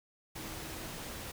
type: tone in noise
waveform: sine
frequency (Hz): 320.8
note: E4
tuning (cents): -47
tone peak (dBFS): -50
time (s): 0.36-0.87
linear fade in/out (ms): 10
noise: pink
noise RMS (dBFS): -43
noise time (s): 0.35-1.32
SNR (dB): -10
effects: none